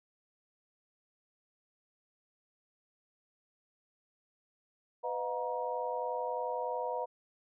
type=tone cluster; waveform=sine; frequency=499.9 / 623 / 714 / 946 Hz; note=B4 / D#5 / F5 / A#5; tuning=+21 / +2 / +38 / +25 cents; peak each=-37 / -40 / -40 / -37 dBFS; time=5.03-7.06 s; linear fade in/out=20 ms; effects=none